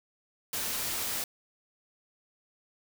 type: noise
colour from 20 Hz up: white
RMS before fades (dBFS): -33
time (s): 0.53-1.24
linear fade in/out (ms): 2
effects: none